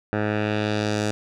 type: tone with low-pass filter sweep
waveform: 10% pulse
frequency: 105.8 Hz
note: G#2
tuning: 33 cents sharp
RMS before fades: -24 dBFS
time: 0.13-1.11 s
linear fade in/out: 0 ms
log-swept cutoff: 1600 to 7700 Hz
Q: 1.4
effects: none